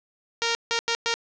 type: tone bursts at uneven times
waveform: 5% pulse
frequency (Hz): 463.7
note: A#4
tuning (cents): -9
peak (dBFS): -11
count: 4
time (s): 0.42-0.55 / 0.71-0.79 / 0.88-0.95 / 1.06-1.14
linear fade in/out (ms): 0
effects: resampled to 16000 Hz + 7-bit